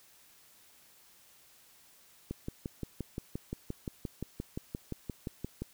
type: click train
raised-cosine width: 3 ms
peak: -23 dBFS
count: 20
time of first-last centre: 2.31-5.62 s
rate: 5.74 Hz
effects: white hiss -61 dBFS RMS until 5.73 s